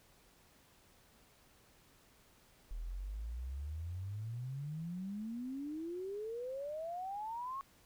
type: exponential sweep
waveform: sine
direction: up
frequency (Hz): 38.38 to 1108.7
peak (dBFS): -39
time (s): 2.71-7.61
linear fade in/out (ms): 0
effects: pink hiss -66 dBFS RMS until 7.85 s